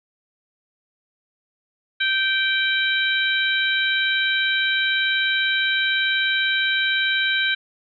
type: harmonic tone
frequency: 779 Hz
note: G5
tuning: 11 cents flat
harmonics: 2 / 3 / 4 / 5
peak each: -21 / -25 / -26 / -25 dBFS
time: 2-7.55 s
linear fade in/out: 10 ms
effects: none